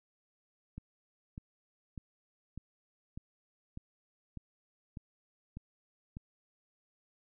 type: click train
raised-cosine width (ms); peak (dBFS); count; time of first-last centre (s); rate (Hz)
5; -30; 10; 0.78-6.169; 1.67
effects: none